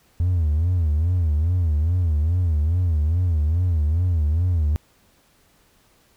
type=tone with vibrato; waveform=triangle; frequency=82.41 Hz; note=E2; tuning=in tune; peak=-14 dBFS; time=0.2-4.76 s; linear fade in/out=0 ms; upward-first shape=sine; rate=2.4 Hz; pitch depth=180 cents each way; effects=tanh soft clip ceiling -12 dBFS + pink hiss -59 dBFS RMS until 6.16 s